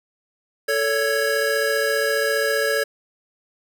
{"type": "tone cluster", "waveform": "square", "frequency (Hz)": [442.6, 564, 1657], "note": ["A4", "C#5", "G#6"], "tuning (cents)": [10, 30, -4], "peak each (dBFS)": [-24, -24, -24], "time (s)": [0.68, 2.84], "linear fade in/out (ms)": 10, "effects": []}